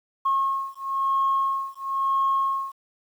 sine beating tone pair, 1084 / 1085 Hz, C#6 / C#6, -39 / -37 cents, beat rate 1 Hz, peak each -24 dBFS, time 0.25-2.72 s, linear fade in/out 10 ms, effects tanh soft clip ceiling -14 dBFS + 9-bit

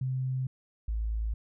sine tone pair in turn, 130 / 54.78 Hz, C3 / A1, -11 / -7 cents, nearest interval octave + minor third, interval 1496 cents, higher first, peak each -28 dBFS, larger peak neither, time 0.01-0.47 / 0.88-1.34 s, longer neither, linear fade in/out 5 ms, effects none

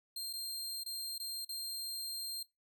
sawtooth tone with dropouts, 4186 Hz, C8, in tune, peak -36 dBFS, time 0.16-2.43 s, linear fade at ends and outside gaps 5 ms, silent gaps 0.33-0.334 / 0.836-0.86 / 1.181-1.198 / 1.449-1.49 s, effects noise-tail reverb RT60 0.2 s tail -20 dB re dry

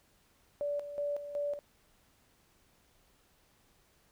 sine tone with tremolo, 579 Hz, D5, 25 cents flat, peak -31 dBFS, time 0.61-1.59 s, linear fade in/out 0 ms, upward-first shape square, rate 2.7 Hz, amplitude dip 65%, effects pink hiss -68 dBFS RMS until 4.11 s

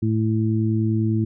harmonic tone, 110 Hz, A2, in tune, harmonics 1 / 2 / 3, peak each -20 / -23 / -25 dBFS, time 0.02-1.25 s, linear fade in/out 10 ms, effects none

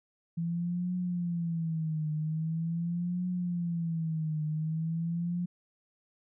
sine tone with vibrato, 166.3 Hz, E3, 16 cents sharp, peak -29 dBFS, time 0.37-5.46 s, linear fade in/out 10 ms, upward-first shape triangle, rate 0.43 Hz, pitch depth 150 cents each way, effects none

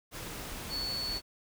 sine tone in noise, 4435 Hz, C#8, in tune, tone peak -33 dBFS, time 0.69-1.21 s, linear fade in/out 50 ms, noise pink, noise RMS -41 dBFS, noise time 0.11-1.22 s, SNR +5 dB, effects none

